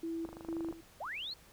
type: tone with tremolo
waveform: sine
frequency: 330 Hz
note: E4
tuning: 2 cents sharp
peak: -35 dBFS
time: 0.03-0.81 s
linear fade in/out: 5 ms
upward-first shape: square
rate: 2.2 Hz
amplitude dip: 80%
type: click train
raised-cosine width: 1 ms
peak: -32 dBFS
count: 13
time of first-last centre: 0.25-0.726 s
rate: 25.2 Hz
type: linear sweep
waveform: sine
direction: up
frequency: 493.9 to 4416 Hz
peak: -38 dBFS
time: 1-1.34 s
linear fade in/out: 10 ms
effects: pink hiss -60 dBFS RMS until 1.52 s